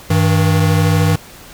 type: tone pair together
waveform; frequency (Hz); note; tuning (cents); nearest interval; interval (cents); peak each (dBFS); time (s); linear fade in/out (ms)
square; 98 / 159; G2 / D#3; 0 / +38; minor sixth; 838; -14; 0.1-1.16; 5
effects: pink hiss -38 dBFS RMS until 1.53 s